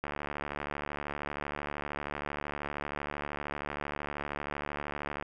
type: click train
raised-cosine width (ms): 0.5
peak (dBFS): -20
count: 379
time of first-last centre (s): 0.04-5.225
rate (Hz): 72.9
effects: none